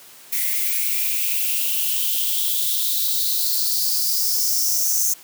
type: noise with high-pass filter sweep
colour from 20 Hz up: violet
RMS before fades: -21 dBFS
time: 0.32-5.14 s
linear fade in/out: 10 ms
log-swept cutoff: 2000 to 6300 Hz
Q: 6
effects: white hiss -45 dBFS RMS until 5.23 s + high-pass 150 Hz 12 dB/octave